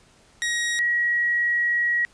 sawtooth / sine tone pair in turn, 1892 / 1908.5 Hz, A#6 / A#6, +25 / +40 cents, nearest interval unison, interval 15 cents, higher second, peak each -19 dBFS, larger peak neither, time 0.42-0.79 / 0.79-2.05 s, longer second, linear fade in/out 0 ms, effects pink hiss -56 dBFS RMS until 2.13 s + resampled to 22050 Hz

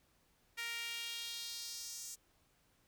sawtooth tone with high-pass filter sweep, 466.2 Hz, A#4, in tune, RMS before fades -44 dBFS, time 0.57-2.16 s, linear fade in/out 20 ms, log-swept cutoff 2000 to 7000 Hz, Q 2.3, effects pink hiss -73 dBFS RMS until 2.87 s

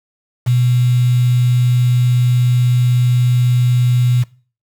sine tone with quantisation, 123.47 Hz, B2, in tune, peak -10 dBFS, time 0.46-4.24 s, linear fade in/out 20 ms, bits 5, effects noise-tail reverb RT60 0.4 s tail -21 dB re dry

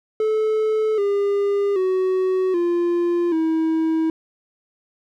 triangle tone with pitch steps, 434.3 / 402.9 / 373.7 / 346.7 / 321.6 Hz, A4 / G4 / F#4 / F4 / E4, -23 / +48 / +17 / -13 / -43 cents, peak -15 dBFS, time 0.2-4.1 s, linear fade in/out 2 ms, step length 780 ms, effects none

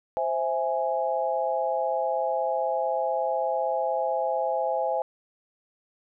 sine chord, C augmented, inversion none, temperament equal, 523.3 / 659.3 / 830.6 Hz, C5 / E5 / G#5, 0 / 0 / 0 cents, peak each -28 dBFS, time 0.17-5.02 s, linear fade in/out 0 ms, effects none

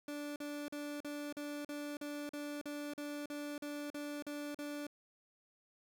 30% pulse tone bursts, 292.1 Hz, D4, 9 cents flat, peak -38 dBFS, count 15, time 0.08-4.868 s, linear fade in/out 2 ms, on 280 ms, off 42 ms, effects none

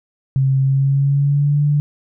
sine tone with pitch glide, 134.3 to 146.46 Hz, C3 to D3, +46 to -4 cents, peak -12 dBFS, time 0.36-1.8 s, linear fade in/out 0 ms, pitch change +150 cents, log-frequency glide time 0.61-1.63 s, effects none

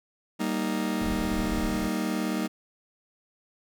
40% pulse chord, Eb major, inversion first, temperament just, 194.45 / 233.3 / 311.1 Hz, G3 / Bb3 / Eb4, -14 / +2 / 0 cents, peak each -30 dBFS, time 0.39-2.48 s, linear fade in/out 20 ms
brown noise, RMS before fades -34 dBFS, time 1.01-1.88 s, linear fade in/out 0 ms
effects none

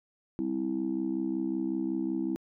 sine chord, C major, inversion second, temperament just, 196.22 / 261.6 / 327 Hz, G3 / C4 / E4, +2 / 0 / -14 cents, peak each -35 / -32 / -30 dBFS, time 0.39-2.36 s, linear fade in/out 0 ms, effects tanh soft clip ceiling -21 dBFS

